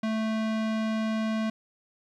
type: tone with low-pass filter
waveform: square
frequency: 220 Hz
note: A3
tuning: in tune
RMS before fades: -28 dBFS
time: 0.03-1.5 s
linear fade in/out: 5 ms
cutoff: 4300 Hz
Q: 0.68
effects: 11-bit